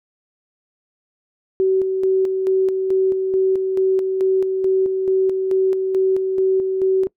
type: tone with tremolo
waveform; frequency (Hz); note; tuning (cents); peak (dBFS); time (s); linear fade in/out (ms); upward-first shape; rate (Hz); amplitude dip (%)
sine; 379.8; F#4; +45; -13; 1.6-7.07; 0; square; 2.3; 40
effects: noise-tail reverb RT60 0.1 s tail -22 dB re dry